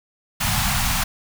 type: band-stop noise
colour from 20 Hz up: pink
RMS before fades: -21 dBFS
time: 0.4-1.04 s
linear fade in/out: 10 ms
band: 230 to 700 Hz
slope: 48 dB/octave
effects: none